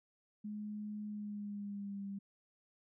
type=tone with pitch glide; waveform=sine; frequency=210 to 198.21 Hz; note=G#3 to G3; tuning=+19 to +19 cents; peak=-40 dBFS; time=0.44-2.19 s; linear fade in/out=10 ms; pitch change=-100 cents; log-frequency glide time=1.07-2.06 s; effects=none